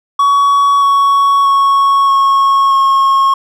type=tone with pitch steps; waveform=triangle; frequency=1125 / 1115.3 / 1105.7 / 1096.1 / 1086.7 Hz; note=C#6 / C#6 / C#6 / C#6 / C#6; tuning=+25 / +10 / -5 / -20 / -35 cents; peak=-5 dBFS; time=0.19-3.34 s; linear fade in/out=5 ms; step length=630 ms; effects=none